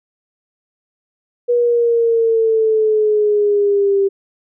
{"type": "exponential sweep", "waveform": "sine", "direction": "down", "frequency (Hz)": [484.5, 392], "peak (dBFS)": -11, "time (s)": [1.48, 4.09], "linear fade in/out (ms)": 20, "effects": []}